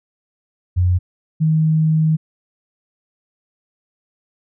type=tone pair in turn; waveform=sine; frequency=90 / 157.61 Hz; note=F#2 / D#3; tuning=-47 / +23 cents; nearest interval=minor seventh; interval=970 cents; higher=second; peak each=-12 dBFS; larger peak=neither; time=0.76-0.99 / 1.4-2.17 s; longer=second; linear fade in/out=20 ms; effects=none